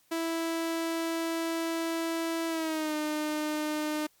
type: tone with pitch glide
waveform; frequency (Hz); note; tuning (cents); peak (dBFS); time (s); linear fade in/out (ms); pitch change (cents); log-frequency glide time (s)
sawtooth; 329.6 to 304; E4 to D#4; 0 to -40; -25; 0.11-4.07; 10; -140; 2.48-2.95
effects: white hiss -66 dBFS RMS until 4.2 s + MP3 96 kbps